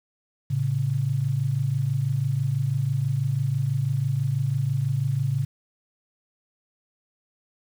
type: tone pair together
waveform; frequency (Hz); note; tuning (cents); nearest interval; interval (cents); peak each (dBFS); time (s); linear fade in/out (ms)
sine; 112.5 / 138.59; A2 / C#3; +39 / 0; major third; 361; -26 / -23; 0.5-5.45; 10
effects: 8-bit